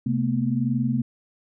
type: tone cluster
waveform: sine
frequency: 130.7 / 222.5 / 243.8 Hz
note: C3 / A3 / B3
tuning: -1 / +20 / -22 cents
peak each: -25 dBFS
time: 0.06-1.02 s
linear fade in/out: 5 ms
effects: none